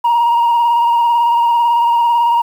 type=tone with vibrato; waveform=sine; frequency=942 Hz; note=A#5; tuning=18 cents sharp; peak=-7 dBFS; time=0.04-2.42 s; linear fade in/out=10 ms; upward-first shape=square; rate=18 Hz; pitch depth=21 cents each way; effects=tanh soft clip ceiling -8 dBFS + 7-bit